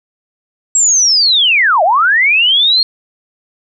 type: linear two-way sweep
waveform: sine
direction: down then up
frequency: 7690 to 603 to 4302 Hz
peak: -7 dBFS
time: 0.75-2.83 s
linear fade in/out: 2 ms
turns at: 1.83 s
effects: none

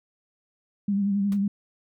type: tone with vibrato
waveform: sine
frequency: 200 Hz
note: G3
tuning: 35 cents sharp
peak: -21 dBFS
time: 0.88-1.48 s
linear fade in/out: 5 ms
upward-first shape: sine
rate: 11 Hz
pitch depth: 41 cents each way
type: noise with exponential decay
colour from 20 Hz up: pink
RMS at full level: -40 dBFS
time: 1.32-1.41 s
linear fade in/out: 1 ms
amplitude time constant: 18 ms
effects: none

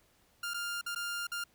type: tone with dropouts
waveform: sawtooth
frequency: 1400 Hz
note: F6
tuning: 4 cents sharp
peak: -31 dBFS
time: 0.43-1.44 s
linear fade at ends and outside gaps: 5 ms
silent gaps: 0.537-0.542 / 0.813-0.862 / 0.949-0.959 / 1.27-1.317 s
effects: pink hiss -68 dBFS RMS until 1.54 s

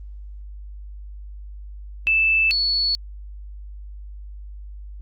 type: tone pair in turn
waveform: sine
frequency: 2637 / 4413 Hz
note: E7 / C#8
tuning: 0 / -9 cents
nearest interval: major sixth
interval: 891 cents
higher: second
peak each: -15 / -18 dBFS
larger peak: first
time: 2.07-2.51 / 2.51-2.95 s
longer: neither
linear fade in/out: 0 ms
effects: added 50 Hz sine -34 dBFS peak until 5.01 s + Opus 24 kbps

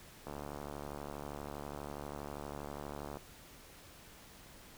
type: click train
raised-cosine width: 1 ms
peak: -29 dBFS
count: 211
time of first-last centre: 0.27-3.171 s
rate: 72.4 Hz
effects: pink hiss -56 dBFS RMS until 4.77 s

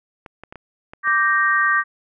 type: clicks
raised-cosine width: 0.5 ms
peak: -22 dBFS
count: 6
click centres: 0.262 / 0.436 / 0.525 / 0.557 / 0.935 / 1.075 s
type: chord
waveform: sine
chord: G minor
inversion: second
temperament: equal with one note detuned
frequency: 1170.6 / 1568 / 1864.7 Hz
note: D6 / G6 / Bb6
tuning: -6 / 0 / 0 cents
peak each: -19 dBFS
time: 1.03-1.84 s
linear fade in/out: 50 ms
effects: none

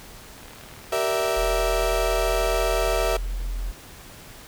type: click train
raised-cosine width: 0.3 ms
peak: -29 dBFS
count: 20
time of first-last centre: 0.38-0.867 s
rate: 39 Hz
type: chord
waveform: 35% pulse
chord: E half-diminished seventh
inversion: first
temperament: equal with one note detuned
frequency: 386.4 / 466.2 / 587.3 / 659.3 Hz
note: G4 / Bb4 / D5 / E5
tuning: -25 / 0 / 0 / 0 cents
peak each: -27 / -26 / -28 / -23 dBFS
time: 0.92-3.17 s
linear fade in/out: 5 ms
type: tone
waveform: sine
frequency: 42.41 Hz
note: E1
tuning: 50 cents sharp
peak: -25 dBFS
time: 1.36-3.72 s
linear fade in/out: 20 ms
effects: pink hiss -44 dBFS RMS until 4.47 s

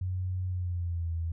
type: tone with pitch glide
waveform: sine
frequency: 92 to 82.92 Hz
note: F#2 to E2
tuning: -9 to +11 cents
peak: -29 dBFS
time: 0.01-1.32 s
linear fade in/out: 5 ms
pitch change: -180 cents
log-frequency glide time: 0.47-1.12 s
effects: none

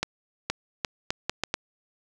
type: accelerating click train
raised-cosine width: 0.2 ms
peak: -8 dBFS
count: 7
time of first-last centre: 0.03-1.541 s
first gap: 470 ms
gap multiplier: 0.74
effects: none

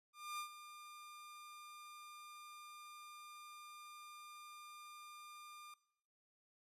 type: tone with ADSR envelope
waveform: sawtooth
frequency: 1202 Hz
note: D6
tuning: 40 cents sharp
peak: -38 dBFS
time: 0.13-5.74 s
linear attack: 260 ms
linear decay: 91 ms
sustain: -12 dB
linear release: 3 ms
effects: noise-tail reverb RT60 0.8 s tail -20 dB re dry + resampled to 32000 Hz

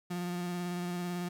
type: tone with vibrato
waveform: 35% pulse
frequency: 176.6 Hz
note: F3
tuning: 20 cents sharp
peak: -32 dBFS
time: 0.1-1.29 s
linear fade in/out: 10 ms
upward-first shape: square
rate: 18 Hz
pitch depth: 15 cents each way
effects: none

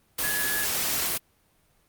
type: tone in noise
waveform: sine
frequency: 1690 Hz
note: G#6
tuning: 30 cents sharp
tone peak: -29 dBFS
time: 0.23-0.65 s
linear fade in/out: 10 ms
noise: white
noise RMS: -27 dBFS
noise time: 0.18-1.18 s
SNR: -5 dB
effects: pink hiss -65 dBFS RMS until 1.88 s + Opus 32 kbps

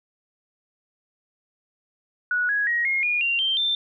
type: tone with pitch steps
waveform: sine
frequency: 1466 / 1664.6 / 1890.2 / 2146 / 2437 / 2767 / 3142 / 3568 Hz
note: F#6 / G#6 / A#6 / C7 / D#7 / F7 / G7 / A7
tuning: -16 / +4 / +24 / +43 / -37 / -17 / +3 / +23 cents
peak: -20 dBFS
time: 2.31-3.75 s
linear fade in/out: 2 ms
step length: 180 ms
effects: none

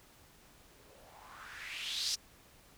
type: noise with low-pass filter sweep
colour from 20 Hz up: violet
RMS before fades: -42 dBFS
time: 0.69-2.16 s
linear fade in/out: 20 ms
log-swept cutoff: 320 to 5500 Hz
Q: 3.7
effects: pink hiss -61 dBFS RMS until 2.77 s

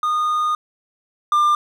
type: tone pair in turn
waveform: triangle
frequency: 1227 / 1196.2 Hz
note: D#6 / D6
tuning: -25 / +31 cents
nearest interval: unison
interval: 44 cents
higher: first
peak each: -15 / -11 dBFS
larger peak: second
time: 0.03-0.55 / 1.32-1.55 s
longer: first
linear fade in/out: 2 ms
effects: none

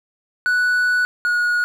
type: tone pair in turn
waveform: triangle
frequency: 1479 / 1449.4 Hz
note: F#6 / F#6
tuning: -1 / -36 cents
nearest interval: unison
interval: 35 cents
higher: first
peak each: -13 / -14 dBFS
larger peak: first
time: 0.46-1.05 / 1.25-1.64 s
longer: first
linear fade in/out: 0 ms
effects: none

